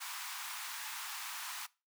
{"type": "high-pass noise", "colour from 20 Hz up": "pink", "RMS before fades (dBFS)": -43, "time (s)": [0, 1.67], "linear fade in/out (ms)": 20, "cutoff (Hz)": 870, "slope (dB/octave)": 48, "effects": ["noise-tail reverb RT60 0.3 s tail -22 dB re dry"]}